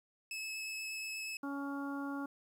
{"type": "tone with vibrato", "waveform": "sawtooth", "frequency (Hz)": 2594, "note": "E7", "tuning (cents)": -28, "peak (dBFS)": -36, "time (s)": [0.31, 1.37], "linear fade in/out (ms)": 2, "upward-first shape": "sine", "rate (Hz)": 8.4, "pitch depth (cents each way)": 9}
{"type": "harmonic tone", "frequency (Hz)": 280, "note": "C#4", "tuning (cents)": 18, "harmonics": [1, 2, 3, 4, 5], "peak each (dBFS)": [-38, -50, -48, -48, -47], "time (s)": [1.43, 2.26], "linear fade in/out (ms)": 5}
{"effects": ["low-pass 12000 Hz 12 dB/octave", "11-bit"]}